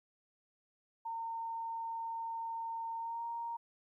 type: tone with pitch glide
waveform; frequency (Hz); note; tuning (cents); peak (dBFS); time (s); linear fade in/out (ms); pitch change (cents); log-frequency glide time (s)
sine; 913 to 931.1; A#5 to A#5; -36 to -2; -37; 1.05-3.57; 10; +34; 2.97-3.24
effects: 13-bit